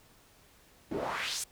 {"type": "noise with band-pass filter sweep", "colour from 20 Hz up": "pink", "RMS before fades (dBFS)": -35, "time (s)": [0.91, 1.44], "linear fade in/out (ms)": 5, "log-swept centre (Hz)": [270, 9000], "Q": 2.1, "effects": ["pink hiss -61 dBFS RMS until 1.51 s"]}